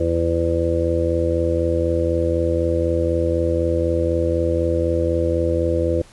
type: harmonic tone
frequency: 84 Hz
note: E2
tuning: 33 cents sharp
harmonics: 1 / 2 / 3 / 4 / 5 / 6 / 7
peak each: -22 / -31 / -33 / -22 / -33 / -21 / -27 dBFS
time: 0-6.02 s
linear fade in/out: 5 ms
effects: pink hiss -48 dBFS RMS until 6.12 s + resampled to 24000 Hz